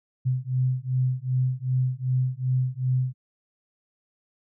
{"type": "beating tone pair", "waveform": "sine", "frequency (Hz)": [127, 129.6], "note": ["B2", "C3"], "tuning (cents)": [49, -16], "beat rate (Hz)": 2.6, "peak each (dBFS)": -25, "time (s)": [0.25, 3.14], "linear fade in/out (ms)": 20, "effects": []}